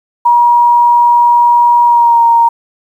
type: tone with pitch glide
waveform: sine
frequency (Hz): 955 to 931.6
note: A#5 to A#5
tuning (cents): +42 to -1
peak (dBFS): -4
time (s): 0.25-2.49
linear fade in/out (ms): 10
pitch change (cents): -43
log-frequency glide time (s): 1.85-2.23
effects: 7-bit